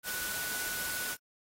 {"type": "tone in noise", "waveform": "sine", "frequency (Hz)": 1480, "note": "F#6", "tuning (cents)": 0, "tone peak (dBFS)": -38, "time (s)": [0.03, 1.17], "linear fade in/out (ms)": 50, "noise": "white", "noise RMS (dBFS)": -37, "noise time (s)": [0.03, 1.17], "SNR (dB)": -4, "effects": ["AAC 48 kbps"]}